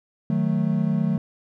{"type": "chord", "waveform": "triangle", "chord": "D# diminished", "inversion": "none", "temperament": "equal", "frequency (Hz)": [155.56, 185, 220], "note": ["D#3", "F#3", "A3"], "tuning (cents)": [0, 0, 0], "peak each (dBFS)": -22, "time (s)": [0.3, 1.18], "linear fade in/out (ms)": 2, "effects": []}